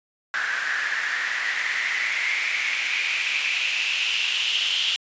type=noise with band-pass filter sweep; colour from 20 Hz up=white; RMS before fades=-25 dBFS; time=0.34-4.96 s; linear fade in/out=0 ms; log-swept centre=1600 to 3100 Hz; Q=6.4; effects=resampled to 16000 Hz